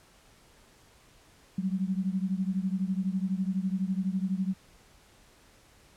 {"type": "beating tone pair", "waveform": "sine", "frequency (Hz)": [185, 197], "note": ["F#3", "G3"], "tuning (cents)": [0, 9], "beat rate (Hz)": 12, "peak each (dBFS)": [-29, -31], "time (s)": [1.58, 4.54], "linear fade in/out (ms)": 5, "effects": ["pink hiss -59 dBFS RMS until 5.96 s", "low-pass 11000 Hz 12 dB/octave"]}